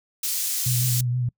pink high-pass noise, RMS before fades -26 dBFS, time 0.23-1.01 s, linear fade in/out 5 ms, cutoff 6200 Hz, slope 12 dB/octave
sine tone with vibrato, 123.47 Hz, B2, in tune, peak -21 dBFS, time 0.66-1.29 s, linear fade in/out 5 ms, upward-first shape sine, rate 6.3 Hz, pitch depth 36 cents each way
effects noise-tail reverb RT60 0.1 s tail -26 dB re dry

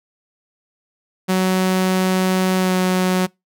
sawtooth tone with pitch glide, 186.4 to 184.37 Hz, F#3 to F#3, +13 to -6 cents, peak -11 dBFS, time 1.28-3.27 s, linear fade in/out 20 ms, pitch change -19 cents, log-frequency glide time 2.57-2.74 s, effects noise-tail reverb RT60 0.2 s tail -25 dB re dry

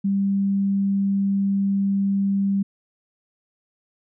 sine tone, 197.3 Hz, G3, 11 cents sharp, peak -18 dBFS, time 0.04-2.63 s, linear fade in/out 10 ms, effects none

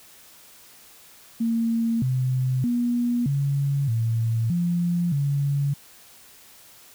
sine tone with pitch steps, 229.2 / 128.7 / 240.8 / 140.1 / 113.9 / 173.7 / 141.4 Hz, A#3 / C3 / B3 / C#3 / A#2 / F3 / C#3, -29 / -28 / -44 / +19 / -40 / -9 / +35 cents, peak -20 dBFS, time 1.4-5.74 s, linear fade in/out 10 ms, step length 620 ms, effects white hiss -50 dBFS RMS until 6.94 s

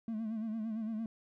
triangle tone with vibrato, 220.8 Hz, A3, 6 cents sharp, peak -32 dBFS, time 0.08-1.06 s, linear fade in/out 2 ms, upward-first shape sine, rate 8.8 Hz, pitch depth 66 cents each way, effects tanh soft clip ceiling -28 dBFS

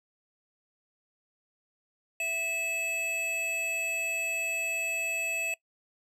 square tone pair together, 660 / 2603 Hz, E5 / E7, +2 / -22 cents, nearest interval 2 octaves, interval 2376 cents, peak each -40 / -30 dBFS, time 2.2-5.54 s, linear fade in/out 2 ms, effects noise-tail reverb RT60 0.1 s tail -20 dB re dry + low-pass 12000 Hz 12 dB/octave

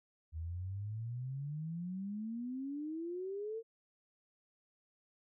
sine exponential sweep, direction up, 77.78 to 461.3 Hz, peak -38 dBFS, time 0.32-3.63 s, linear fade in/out 50 ms, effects none

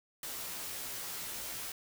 white noise with comb filter, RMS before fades -41 dBFS, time 0.23-1.72 s, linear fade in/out 2 ms, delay 14 ms, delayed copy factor -0.8, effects none

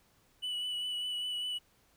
triangle tone with vibrato, 2960 Hz, F#7, in tune, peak -32 dBFS, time 0.42-1.59 s, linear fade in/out 20 ms, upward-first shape sine, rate 5 Hz, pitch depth 19 cents each way, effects pink hiss -68 dBFS RMS until 1.96 s

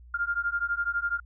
sine beating tone pair, 1396.9 / 1408.9 Hz, F6 / F6, 0 / +15 cents, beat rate 12 Hz, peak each -29 dBFS, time 0.14-1.2 s, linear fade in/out 5 ms, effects added 60 Hz sine -47 dBFS peak until 1.25 s

